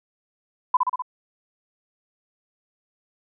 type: tone with echo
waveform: sine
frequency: 1004 Hz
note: B5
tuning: 28 cents sharp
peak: -13 dBFS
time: 0.74-0.77 s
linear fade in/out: 5 ms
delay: 63 ms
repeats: 4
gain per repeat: -3 dB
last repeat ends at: 1.022 s
effects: none